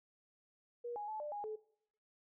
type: tone with pitch steps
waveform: sine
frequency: 478.7 / 830 / 864 / 595 / 824 / 431.4 Hz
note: A#4 / G#5 / A5 / D5 / G#5 / A4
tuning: +46 / -1 / -32 / +22 / -14 / -34 cents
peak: -40 dBFS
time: 0.84-1.56 s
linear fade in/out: 10 ms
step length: 120 ms
effects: noise-tail reverb RT60 0.7 s tail -21 dB re dry